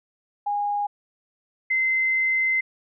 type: tone pair in turn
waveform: sine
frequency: 820 / 2066 Hz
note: G#5 / C7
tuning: -22 / -22 cents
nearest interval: octave + major third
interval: 1600 cents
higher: second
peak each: -22 / -19 dBFS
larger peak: second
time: 0.46-0.87 / 1.7-2.61 s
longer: second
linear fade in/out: 10 ms
effects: none